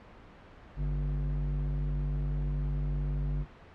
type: tone with band-pass filter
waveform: square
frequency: 49 Hz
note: G1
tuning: in tune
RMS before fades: -31 dBFS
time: 0.76-3.46 s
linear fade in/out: 50 ms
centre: 100 Hz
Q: 6.8
effects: pink hiss -52 dBFS RMS until 3.74 s + low-pass 2000 Hz 12 dB/octave